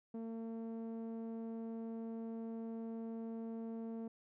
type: tone with low-pass filter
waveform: sawtooth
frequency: 226.6 Hz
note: A#3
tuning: 49 cents flat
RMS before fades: -44 dBFS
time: 0.14-4.08 s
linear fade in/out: 5 ms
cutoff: 510 Hz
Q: 0.82
effects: none